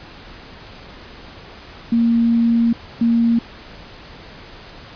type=tone pair in turn; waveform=sine; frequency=232.3 / 232.3 Hz; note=A#3 / A#3; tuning=-6 / -6 cents; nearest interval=unison; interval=0 cents; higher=neither; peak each=-12 dBFS; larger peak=neither; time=1.92-2.73 / 3.01-3.39 s; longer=first; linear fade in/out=5 ms; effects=pink hiss -39 dBFS RMS until 4.95 s + resampled to 11025 Hz